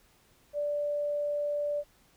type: tone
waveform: sine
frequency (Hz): 585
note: D5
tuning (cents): -7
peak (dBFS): -28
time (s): 0.53-1.84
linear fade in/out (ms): 50
effects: pink hiss -64 dBFS RMS until 2.16 s